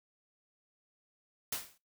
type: noise with exponential decay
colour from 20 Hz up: white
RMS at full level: -32 dBFS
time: 1.52-1.78 s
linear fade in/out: 5 ms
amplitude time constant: 55 ms
effects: noise-tail reverb RT60 0.2 s tail -19 dB re dry